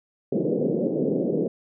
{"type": "band-pass noise", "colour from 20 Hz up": "white", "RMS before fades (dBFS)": -24, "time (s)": [0.32, 1.48], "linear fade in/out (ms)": 5, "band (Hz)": [150, 520], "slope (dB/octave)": 48, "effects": []}